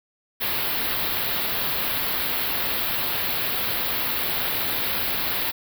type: band-stop noise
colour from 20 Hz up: white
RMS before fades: -25 dBFS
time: 0.4-5.52 s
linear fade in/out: 20 ms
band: 4500 to 12000 Hz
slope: 48 dB/octave
effects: none